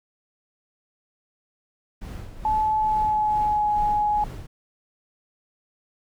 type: noise with tremolo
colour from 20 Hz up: brown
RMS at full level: -33 dBFS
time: 2.01-4.47 s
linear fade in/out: 10 ms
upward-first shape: sine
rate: 2.3 Hz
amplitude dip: 60%
type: tone with pitch glide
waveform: sine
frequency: 863 to 837.5 Hz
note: A5 to G#5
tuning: -34 to +14 cents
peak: -19 dBFS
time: 2.45-4.24 s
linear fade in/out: 2 ms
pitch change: -52 cents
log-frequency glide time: 2.79-3.73 s
effects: none